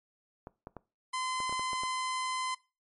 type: clicks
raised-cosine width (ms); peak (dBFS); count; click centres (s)
1; -28; 9; 0.471 / 0.671 / 0.767 / 1.403 / 1.495 / 1.526 / 1.595 / 1.732 / 1.835
type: tone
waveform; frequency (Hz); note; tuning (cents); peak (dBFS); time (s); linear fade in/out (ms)
sawtooth; 1028; C6; -31; -28; 1.13-2.55; 10
effects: noise-tail reverb RT60 0.3 s tail -21 dB re dry + MP3 48 kbps